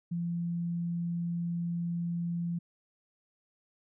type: tone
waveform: sine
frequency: 171.2 Hz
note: F3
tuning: 34 cents flat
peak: -30 dBFS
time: 0.11-2.59 s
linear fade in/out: 10 ms
effects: none